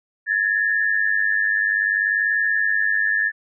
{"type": "tone pair together", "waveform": "sine", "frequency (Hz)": [1691.4, 1792], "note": ["G#6", "A6"], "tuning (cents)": [31, 31], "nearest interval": "minor second", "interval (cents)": 100, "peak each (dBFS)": -20, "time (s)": [0.26, 3.32], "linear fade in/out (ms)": 50, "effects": []}